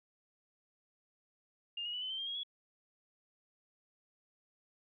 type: tone with pitch steps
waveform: sine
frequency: 2816 / 2888 / 2963 / 3039 / 3117 / 3198 / 3280 / 3364 Hz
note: F7 / F#7 / F#7 / F#7 / G7 / G7 / G#7 / G#7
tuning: +14 / -43 / +2 / +46 / -11 / +34 / -22 / +22 cents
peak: -37 dBFS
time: 1.77-2.434 s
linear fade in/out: 5 ms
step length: 83 ms
effects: none